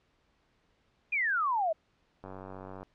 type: exponential sweep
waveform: sine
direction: down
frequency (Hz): 2500 to 616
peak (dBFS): -26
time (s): 1.12-1.73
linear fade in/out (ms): 10
type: click train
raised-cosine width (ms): 1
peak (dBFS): -30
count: 57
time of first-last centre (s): 2.24-2.83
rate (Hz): 94.9
effects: pink hiss -71 dBFS RMS until 2.94 s + low-pass 4000 Hz 12 dB/octave